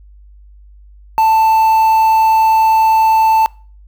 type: tone with quantisation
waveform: triangle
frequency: 885 Hz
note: A5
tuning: 10 cents sharp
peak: -6 dBFS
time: 1.18-3.46 s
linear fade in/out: 0 ms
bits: 5
effects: noise-tail reverb RT60 0.4 s tail -24 dB re dry + added 50 Hz sine -38 dBFS peak until 3.87 s